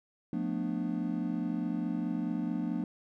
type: chord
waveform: triangle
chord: B half-diminished seventh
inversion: second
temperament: just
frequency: 177.8 / 222.2 / 246.9 / 296.3 Hz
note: F3 / A3 / B3 / D4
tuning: +31 / +17 / 0 / +15 cents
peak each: -34 dBFS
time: 0.33-2.84 s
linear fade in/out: 2 ms
effects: none